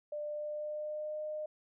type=tone with pitch glide; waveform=sine; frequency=595 to 610.7 Hz; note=D5 to D#5; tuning=+22 to -32 cents; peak=-36 dBFS; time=0.12-1.46 s; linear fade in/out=5 ms; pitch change=+46 cents; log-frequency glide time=0.22-1.22 s; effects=none